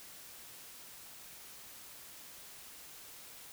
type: silence
effects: white hiss -52 dBFS RMS until 3.52 s